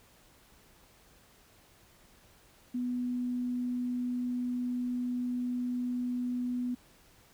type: tone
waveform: sine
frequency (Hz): 246.9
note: B3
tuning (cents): 0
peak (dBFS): -30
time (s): 2.74-6.75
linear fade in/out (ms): 10
effects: pink hiss -61 dBFS RMS until 7.33 s